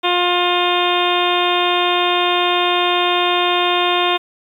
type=harmonic tone with a mistuned harmonic; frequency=354.5 Hz; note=F4; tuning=26 cents sharp; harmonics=1 / 2 / 3 / 4 / 5 / 6 / 7 / 8 / 9 / 10; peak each=-20 / -20 / -20 / -27 / -30 / -29 / -24 / -26 / -26 / -22 dBFS; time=0.03-4.18 s; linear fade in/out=20 ms; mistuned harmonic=10; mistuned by=+31 cents; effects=8-bit